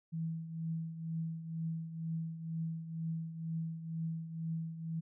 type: tone with tremolo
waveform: sine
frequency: 163 Hz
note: E3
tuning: 19 cents flat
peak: -33 dBFS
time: 0.12-5.01 s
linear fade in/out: 20 ms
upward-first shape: triangle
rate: 2.1 Hz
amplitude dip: 70%
effects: none